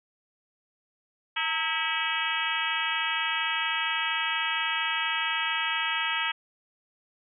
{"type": "harmonic tone with a mistuned harmonic", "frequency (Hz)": 324.3, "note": "E4", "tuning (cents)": -28, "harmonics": [3, 4, 5, 6, 7, 8, 9, 10], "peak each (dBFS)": [-34, -34, -34, -34, -34, -34, -34, -34], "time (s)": [1.36, 6.32], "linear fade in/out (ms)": 10, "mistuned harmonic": 3, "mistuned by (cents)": -95, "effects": []}